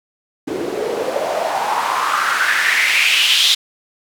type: noise with band-pass filter sweep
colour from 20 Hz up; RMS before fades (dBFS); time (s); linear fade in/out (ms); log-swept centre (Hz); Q
white; -17; 0.47-3.55; 10; 320 to 3700; 4.5
effects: none

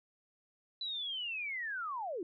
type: linear sweep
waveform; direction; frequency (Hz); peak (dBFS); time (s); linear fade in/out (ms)
sine; down; 4000 to 311.8; -36; 0.81-2.23; 2
effects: none

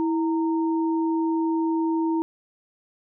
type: tone pair together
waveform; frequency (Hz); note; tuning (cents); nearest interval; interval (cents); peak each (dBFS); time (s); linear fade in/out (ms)
sine; 326.3 / 923; E4 / A#5; -18 / -17; octave + tritone; 1801; -21 / -30; 0-2.22; 0
effects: none

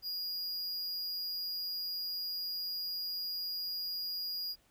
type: tone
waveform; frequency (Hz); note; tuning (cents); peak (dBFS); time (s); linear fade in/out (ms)
square; 4862; D#8; -41; -36; 0.02-4.56; 50
effects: pink hiss -69 dBFS RMS until 4.7 s

